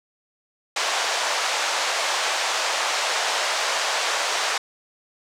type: band-pass noise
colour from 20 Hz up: pink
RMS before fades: -24 dBFS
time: 0.76-4.58 s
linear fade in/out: 5 ms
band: 600 to 7300 Hz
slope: 24 dB/octave
effects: none